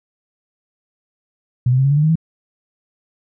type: tone with pitch steps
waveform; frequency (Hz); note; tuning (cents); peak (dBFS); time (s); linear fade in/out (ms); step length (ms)
sine; 123.47 / 128.42 / 133.56 / 138.91 / 144.48 / 150.26 / 156.28 / 162.54; B2 / C3 / C3 / C#3 / D3 / D3 / D#3 / E3; 0 / -32 / +36 / +4 / -28 / +40 / +8 / -24; -11; 1.66-2.156; 5; 62
effects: none